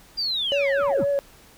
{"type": "linear sweep", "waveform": "sine", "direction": "down", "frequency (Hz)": [4860, 49], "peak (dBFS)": -22, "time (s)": [0.17, 1.05], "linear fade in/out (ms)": 20}
{"type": "tone with vibrato", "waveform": "sine", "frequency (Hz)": 559, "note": "C#5", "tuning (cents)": 14, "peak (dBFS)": -18, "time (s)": [0.52, 1.19], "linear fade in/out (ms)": 0, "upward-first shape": "triangle", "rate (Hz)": 3.9, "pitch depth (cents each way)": 35}
{"effects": ["tanh soft clip ceiling -16 dBFS", "pink hiss -51 dBFS RMS until 1.57 s"]}